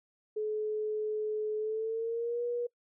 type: tone with pitch glide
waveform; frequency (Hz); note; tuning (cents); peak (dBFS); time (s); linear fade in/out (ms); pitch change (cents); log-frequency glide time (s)
sine; 428.1 to 480.5; A4 to B4; -47 to -48; -30; 0.36-2.67; 10; +199; 1.58-2.43
effects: noise-tail reverb RT60 0.1 s tail -24 dB re dry

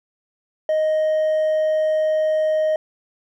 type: tone with hard clipping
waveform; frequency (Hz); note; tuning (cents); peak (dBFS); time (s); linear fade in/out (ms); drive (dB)
sine; 623; D#5; +2; -17; 0.69-2.76; 2; 2
effects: none

